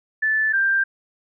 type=tone pair in turn; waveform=sine; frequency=1749 / 1582.4 Hz; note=A6 / G6; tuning=-11 / +16 cents; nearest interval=major second; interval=173 cents; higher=first; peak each=-17 / -16 dBFS; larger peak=second; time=0.22-0.53 / 0.53-0.84 s; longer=neither; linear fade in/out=10 ms; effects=none